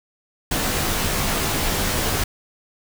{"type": "noise with comb filter", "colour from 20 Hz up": "pink", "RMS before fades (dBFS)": -22, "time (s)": [0.51, 2.24], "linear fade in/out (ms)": 5, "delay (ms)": 17, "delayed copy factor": -0.75, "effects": []}